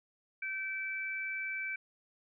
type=tone pair together; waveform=sine; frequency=1545 / 2315 Hz; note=G6 / D7; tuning=-26 / -25 cents; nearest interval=perfect fifth; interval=701 cents; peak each=-40 / -36 dBFS; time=0.42-1.76 s; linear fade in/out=5 ms; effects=none

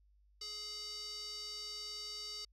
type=tone with band-pass filter; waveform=square; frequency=420.7 Hz; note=G#4; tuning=22 cents sharp; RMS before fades=-45 dBFS; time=0.41-2.45 s; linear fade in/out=5 ms; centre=4900 Hz; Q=8.1; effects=added 50 Hz sine -65 dBFS peak until 2.52 s

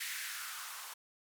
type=noise with band-pass filter sweep; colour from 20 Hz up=violet; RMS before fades=-43 dBFS; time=0-0.94 s; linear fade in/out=10 ms; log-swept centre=2000 to 940 Hz; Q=2.9; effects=none

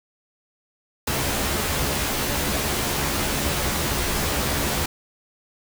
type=noise with comb filter; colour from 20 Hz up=pink; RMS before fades=-24 dBFS; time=1.07-4.86 s; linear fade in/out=5 ms; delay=14 ms; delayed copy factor=+0.7; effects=none

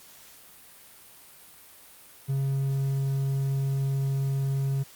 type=tone; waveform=triangle; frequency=136.4 Hz; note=C#3; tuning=28 cents flat; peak=-22 dBFS; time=2.28-4.84 s; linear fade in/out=20 ms; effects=white hiss -51 dBFS RMS until 4.95 s + Opus 48 kbps

